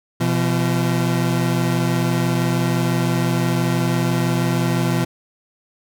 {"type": "tone pair together", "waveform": "30% pulse", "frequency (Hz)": [125.4, 171.36], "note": ["B2", "F3"], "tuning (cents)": [27, -33], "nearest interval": "perfect fourth", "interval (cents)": 540, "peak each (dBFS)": -17, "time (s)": [0.2, 5.05], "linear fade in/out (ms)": 10, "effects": []}